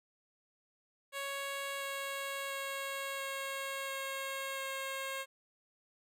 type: tone with pitch steps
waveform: 10% pulse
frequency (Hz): 554.4 / 551.2 / 548 / 544.9 / 541.7 / 538.6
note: C#5 / C#5 / C#5 / C#5 / C#5 / C#5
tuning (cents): 0 / -10 / -20 / -30 / -40 / -50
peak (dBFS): -29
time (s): 1.12-5.26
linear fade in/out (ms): 50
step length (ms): 690
effects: none